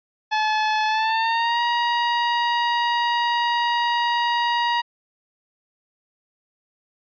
sawtooth tone with pitch glide, 861 to 949.8 Hz, A5 to A#5, -38 to +32 cents, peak -15 dBFS, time 0.31-4.82 s, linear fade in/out 20 ms, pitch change +170 cents, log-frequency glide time 0.86-1.61 s, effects resampled to 11025 Hz

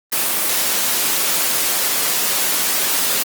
white noise, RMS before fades -18 dBFS, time 0.12-3.23 s, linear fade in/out 5 ms, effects high-pass 200 Hz 12 dB/octave + Opus 24 kbps

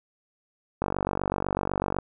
click train, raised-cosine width 1 ms, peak -12 dBFS, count 57, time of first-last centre 0.82-1.987 s, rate 48 Hz, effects none

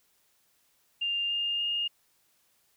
sine tone with pitch steps, 2800 / 2818 / 2836 Hz, F7 / F7 / F7, +4 / +15 / +26 cents, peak -27 dBFS, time 1.01-1.88 s, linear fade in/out 10 ms, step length 290 ms, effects white hiss -69 dBFS RMS until 2.76 s

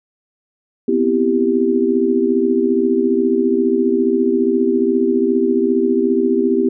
sine chord, C major seventh, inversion third, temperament equal, 246.9 / 261.6 / 329.6 / 392 Hz, B3 / C4 / E4 / G4, 0 / 0 / 0 / 0 cents, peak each -18 / -21 / -19 / -16 dBFS, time 0.88-6.69 s, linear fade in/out 5 ms, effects none

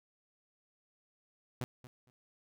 sawtooth tone with echo, 125.1 Hz, B2, 23 cents sharp, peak -31 dBFS, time 1.61-1.64 s, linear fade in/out 0 ms, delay 230 ms, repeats 2, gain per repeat -15 dB, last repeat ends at 2.1 s, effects none

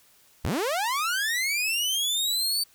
sawtooth linear sweep, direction up, 36.71 to 4600 Hz, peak -21 dBFS, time 0.44-2.64 s, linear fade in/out 10 ms, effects white hiss -59 dBFS RMS until 2.74 s

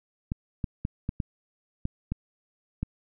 clicks, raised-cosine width 5 ms, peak -16 dBFS, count 8, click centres 0.319 / 0.642 / 0.851 / 1.091 / 1.202 / 1.854 / 2.12 / 2.83 s, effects none

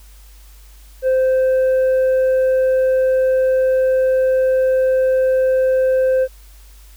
sine tone with tanh clipping, 520 Hz, C5, 11 cents flat, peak -13 dBFS, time 1.02-6.28 s, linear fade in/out 50 ms, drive 3 dB, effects added 50 Hz sine -40 dBFS peak until 6.96 s + white hiss -50 dBFS RMS until 6.96 s

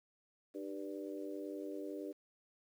harmonic tone with a mistuned harmonic, 98 Hz, G2, in tune, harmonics 3 / 4 / 5 / 6, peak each -44 / -46 / -48 / -50 dBFS, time 0.54-2.13 s, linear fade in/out 20 ms, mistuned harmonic 3, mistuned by +43 cents, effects 11-bit

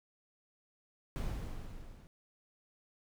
brown noise with level ramp, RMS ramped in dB -34 to -54 dBFS, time 1.16-2.07 s, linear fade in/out 0 ms, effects none

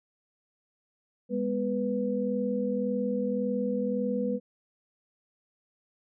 sine tone cluster, 203.6 / 245.4 / 492.1 Hz, G#3 / B3 / B4, -34 / -11 / -6 cents, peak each -30 / -32 / -30 dBFS, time 1.29-4.4 s, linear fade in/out 50 ms, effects none

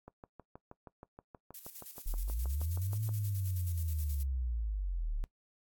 click train, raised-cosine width 1 ms, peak -34 dBFS, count 20, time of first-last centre 0.08-3.091 s, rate 6.31 Hz
violet noise with tremolo, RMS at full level -45 dBFS, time 1.54-4.23 s, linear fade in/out 5 ms, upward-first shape square, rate 9.4 Hz, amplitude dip 60%
sine linear two-way sweep, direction up then down, 32.75 to 110 to 33.51 Hz, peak -32 dBFS, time 2.06-5.24 s, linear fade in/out 0 ms, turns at 3.03 s
effects noise-tail reverb RT60 0.1 s tail -19 dB re dry + AAC 64 kbps

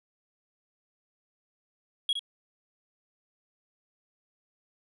triangle tone with echo, 3310 Hz, G#7, 6 cents flat, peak -22 dBFS, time 2.09-2.13 s, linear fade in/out 2 ms, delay 63 ms, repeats 1, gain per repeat -7 dB, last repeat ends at 2.193 s, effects resampled to 24000 Hz

